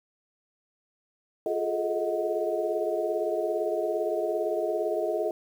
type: tone cluster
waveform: sine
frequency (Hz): 350.9 / 419 / 436.6 / 633 / 733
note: F4 / G#4 / A4 / D#5 / F#5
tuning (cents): +8 / +15 / -13 / +30 / -16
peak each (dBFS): -32 / -31 / -34 / -29 / -37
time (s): 1.46-5.31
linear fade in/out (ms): 2
effects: 9-bit